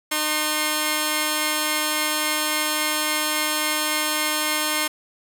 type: tone pair together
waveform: 5% pulse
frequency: 305.2 / 1070 Hz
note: D#4 / C6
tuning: -33 / +38 cents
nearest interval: octave + minor seventh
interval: 2171 cents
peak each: -12 dBFS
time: 0.11-4.88 s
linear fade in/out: 10 ms
effects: none